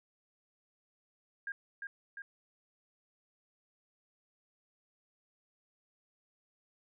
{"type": "tone with echo", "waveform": "sine", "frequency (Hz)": 1618, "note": "G#6", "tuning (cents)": -46, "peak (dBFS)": -36, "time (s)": [1.47, 1.52], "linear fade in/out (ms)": 2, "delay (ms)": 350, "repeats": 2, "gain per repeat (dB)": -3, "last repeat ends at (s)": 2.22, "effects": []}